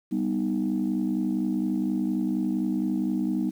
sine chord, G augmented, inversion none, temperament equal, 196 / 246.9 / 311.1 Hz, G3 / B3 / D#4, 0 / 0 / 0 cents, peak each -27 dBFS, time 0.11-3.51 s, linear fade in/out 20 ms, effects tanh soft clip ceiling -17 dBFS + 9-bit

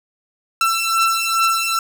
sawtooth beating tone pair, 1338 / 1340.4 Hz, E6 / E6, +25 / +29 cents, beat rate 2.4 Hz, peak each -16 / -14 dBFS, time 0.61-1.79 s, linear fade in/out 2 ms, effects none

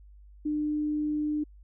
sine tone, 300.3 Hz, D4, 39 cents sharp, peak -26 dBFS, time 0.45-1.44 s, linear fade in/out 10 ms, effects added 50 Hz sine -49 dBFS peak until 1.63 s

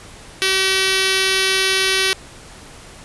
5% pulse tone with notch filter, 381.9 Hz, G4, 45 cents flat, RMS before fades -17 dBFS, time 0.42-2.13 s, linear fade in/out 0 ms, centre 840 Hz, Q 0.72, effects pink hiss -40 dBFS RMS until 3.04 s + resampled to 24000 Hz

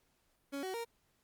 30% pulse tone with pitch steps, 279.2 / 375.9 / 465.4 Hz, C#4 / F#4 / A#4, +13 / +27 / -3 cents, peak -35 dBFS, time 0.52-0.85 s, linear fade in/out 20 ms, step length 110 ms, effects pink hiss -75 dBFS RMS until 1.23 s + Opus 48 kbps

